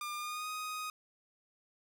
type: tone with pitch glide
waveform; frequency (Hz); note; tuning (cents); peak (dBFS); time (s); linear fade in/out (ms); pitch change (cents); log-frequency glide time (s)
sawtooth; 1201 to 1249.1; D6 to D#6; +38 to +6; -34; 0.01-0.9; 2; +68; 0.16-0.49
effects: none